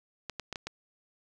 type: clicks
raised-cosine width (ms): 0.2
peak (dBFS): -19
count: 5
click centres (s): 0.297 / 0.397 / 0.527 / 0.558 / 0.67
effects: none